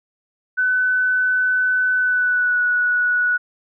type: tone with pitch glide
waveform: sine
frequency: 1505 to 1468.9 Hz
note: F#6 to F#6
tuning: +29 to -13 cents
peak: -15 dBFS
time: 0.57-3.38 s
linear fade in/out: 20 ms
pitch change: -42 cents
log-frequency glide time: 1.95-2.61 s
effects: none